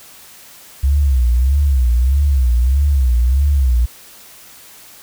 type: tone with vibrato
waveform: sine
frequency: 65.41 Hz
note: C2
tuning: in tune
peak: -10 dBFS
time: 0.83-3.86 s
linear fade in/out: 10 ms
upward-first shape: sine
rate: 1.6 Hz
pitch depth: 170 cents each way
effects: white hiss -41 dBFS RMS until 5.02 s